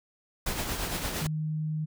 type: noise with tremolo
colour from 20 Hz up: pink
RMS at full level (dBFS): -30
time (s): 0.46-1.27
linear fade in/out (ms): 5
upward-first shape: triangle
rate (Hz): 8.7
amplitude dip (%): 50
type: tone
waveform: sine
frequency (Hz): 155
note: D#3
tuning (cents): -6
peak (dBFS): -28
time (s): 1.2-1.86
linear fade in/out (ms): 20
effects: none